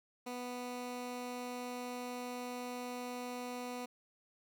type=tone; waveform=15% pulse; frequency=246.9 Hz; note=B3; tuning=in tune; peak=-34 dBFS; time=0.26-3.86 s; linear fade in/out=10 ms; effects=none